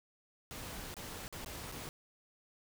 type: noise with dropouts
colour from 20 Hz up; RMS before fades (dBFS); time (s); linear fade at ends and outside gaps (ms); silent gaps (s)
pink; -45; 0.51-1.89; 0; 0.941-0.967 / 1.28-1.326 / 1.447-1.461 / 1.716-1.722
effects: none